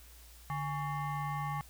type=tone with frequency modulation; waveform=sine; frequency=146.83 Hz; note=D3; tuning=in tune; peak=-33 dBFS; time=0.5-1.61 s; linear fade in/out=0 ms; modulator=974 Hz; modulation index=1.2; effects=added 59 Hz sine -54 dBFS peak until 1.69 s + white hiss -58 dBFS RMS until 1.69 s